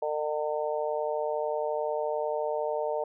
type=harmonic tone; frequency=151.2 Hz; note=D#3; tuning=49 cents flat; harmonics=3 / 4 / 5 / 6; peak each=-32 / -30 / -37 / -36 dBFS; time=0.02-3.04 s; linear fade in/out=5 ms; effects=none